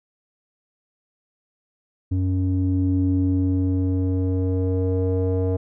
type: tone with low-pass filter sweep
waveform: square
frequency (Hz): 92.8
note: F#2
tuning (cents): +6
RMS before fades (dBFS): -21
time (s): 2.11-5.57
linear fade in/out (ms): 10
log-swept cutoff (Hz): 220 to 530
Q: 3.5
effects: none